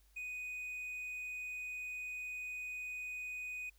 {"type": "tone", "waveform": "triangle", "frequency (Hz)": 2489, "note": "D#7", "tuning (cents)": 0, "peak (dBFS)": -39, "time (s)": [0.16, 3.7], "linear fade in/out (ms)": 10, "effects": ["added 50 Hz sine -65 dBFS peak until 3.78 s", "white hiss -73 dBFS RMS until 3.78 s"]}